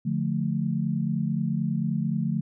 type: chord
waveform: sine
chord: D minor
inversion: none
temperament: just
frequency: 146.83 / 176.2 / 220.2 Hz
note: D3 / F3 / A3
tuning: 0 / +16 / +2 cents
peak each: -28 dBFS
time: 0.05-2.41 s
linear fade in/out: 10 ms
effects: none